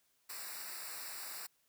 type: noise with comb filter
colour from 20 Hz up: white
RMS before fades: -45 dBFS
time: 0.29-1.47 s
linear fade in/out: 10 ms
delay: 0.31 ms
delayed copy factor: -0.9
effects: white hiss -75 dBFS RMS until 1.68 s